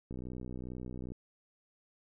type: click train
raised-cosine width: 3 ms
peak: -30 dBFS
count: 64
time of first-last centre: 0.11-1.12 s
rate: 62.4 Hz
effects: none